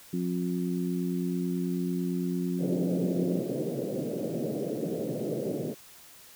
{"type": "harmonic tone", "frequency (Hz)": 89, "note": "F2", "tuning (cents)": 33, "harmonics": [2, 3, 4], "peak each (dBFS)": [-29, -33, -35], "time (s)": [0.13, 3.4], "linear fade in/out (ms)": 5}
{"type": "band-pass noise", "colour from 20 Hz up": "white", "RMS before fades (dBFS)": -32, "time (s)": [2.58, 5.75], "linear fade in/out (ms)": 50, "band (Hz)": [130, 560], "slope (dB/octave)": 48}
{"effects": ["white hiss -52 dBFS RMS until 6.35 s"]}